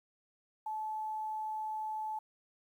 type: tone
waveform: sine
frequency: 866 Hz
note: A5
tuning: 28 cents flat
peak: -35 dBFS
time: 0.66-2.19 s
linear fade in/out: 5 ms
effects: 11-bit